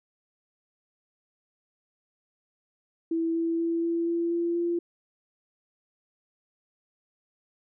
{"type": "tone with pitch steps", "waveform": "sine", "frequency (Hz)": [329.4, 331.7, 334, 336.3, 338.7, 341, 343.4], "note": ["E4", "E4", "E4", "E4", "E4", "F4", "F4"], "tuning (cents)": [-1, 11, 23, 35, 47, -41, -29], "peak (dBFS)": -24, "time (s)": [3.11, 4.79], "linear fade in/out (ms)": 5, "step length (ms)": 240, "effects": []}